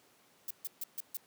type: noise bursts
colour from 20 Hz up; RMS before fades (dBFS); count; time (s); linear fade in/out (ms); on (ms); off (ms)
violet; -38; 5; 0.48-1.17; 2; 26; 140
effects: pink hiss -65 dBFS RMS until 1.26 s + high-pass 200 Hz 12 dB/octave